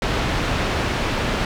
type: low-pass noise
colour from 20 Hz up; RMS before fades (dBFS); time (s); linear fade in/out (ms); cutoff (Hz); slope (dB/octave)
pink; -22; 0.02-1.45; 2; 3600; 12
effects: none